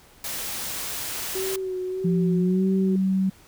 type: noise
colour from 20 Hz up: white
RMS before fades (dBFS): -31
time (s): 0.24-1.56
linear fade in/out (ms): 2
type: tone with vibrato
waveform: sine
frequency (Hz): 375.6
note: F#4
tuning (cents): +26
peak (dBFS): -26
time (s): 1.35-2.96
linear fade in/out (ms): 5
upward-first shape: sine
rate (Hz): 1.6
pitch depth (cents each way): 35
type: tone with pitch glide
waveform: sine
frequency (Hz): 174.61 to 190.41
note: F3 to F#3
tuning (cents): 0 to +50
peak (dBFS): -19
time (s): 2.04-3.3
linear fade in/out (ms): 10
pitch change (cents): +150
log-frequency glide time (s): 2.36-2.63
effects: pink hiss -53 dBFS RMS until 3.47 s